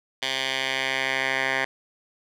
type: tone with band-pass filter sweep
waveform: 10% pulse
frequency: 132.9 Hz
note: C3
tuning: 27 cents sharp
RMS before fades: -26 dBFS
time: 0.22-1.65 s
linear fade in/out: 5 ms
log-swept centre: 3200 to 1800 Hz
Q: 1.9
effects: none